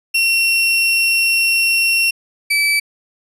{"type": "tone pair in turn", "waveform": "35% pulse", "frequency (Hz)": [2727, 2306], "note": ["F7", "D7"], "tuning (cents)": [-42, -32], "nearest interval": "minor third", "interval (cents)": 290, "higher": "first", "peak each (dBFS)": -11, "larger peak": "neither", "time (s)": [[0.14, 2.11], [2.5, 2.8]], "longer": "first", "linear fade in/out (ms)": 10, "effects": ["resampled to 32000 Hz"]}